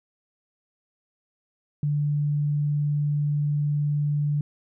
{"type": "tone", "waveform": "sine", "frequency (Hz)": 146.83, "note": "D3", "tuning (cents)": 0, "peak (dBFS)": -21, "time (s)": [1.83, 4.41], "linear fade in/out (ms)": 2, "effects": []}